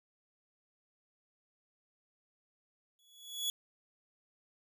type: tone with exponential growth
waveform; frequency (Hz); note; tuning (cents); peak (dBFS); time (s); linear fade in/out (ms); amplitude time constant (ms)
sawtooth; 3386; G#7; +33; -27; 2.99-3.5; 1; 110
effects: none